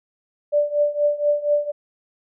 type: tone with tremolo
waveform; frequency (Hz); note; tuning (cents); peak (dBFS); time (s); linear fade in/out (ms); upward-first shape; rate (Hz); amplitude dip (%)
sine; 587.3; D5; 0; -13; 0.52-1.72; 20; triangle; 4.2; 90
effects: none